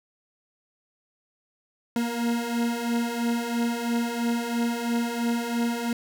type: beating tone pair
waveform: 40% pulse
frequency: 233.1 / 236.1 Hz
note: A#3 / A#3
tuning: 0 / +22 cents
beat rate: 3 Hz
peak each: -29 / -25 dBFS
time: 1.96-5.93 s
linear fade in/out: 2 ms
effects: none